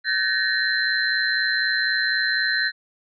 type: tone cluster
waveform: sine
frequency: 1532 / 1728 / 1852 / 4092 Hz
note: G6 / A6 / A#6 / C8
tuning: -40 / -32 / -12 / -39 cents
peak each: -25 dBFS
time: 0.04-2.72 s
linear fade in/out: 50 ms
effects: none